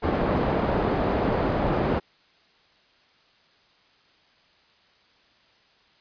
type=low-pass noise; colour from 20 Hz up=white; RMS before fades=-24 dBFS; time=0.02-2 s; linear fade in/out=20 ms; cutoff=640 Hz; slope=12 dB/octave; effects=white hiss -60 dBFS RMS until 6 s + resampled to 11025 Hz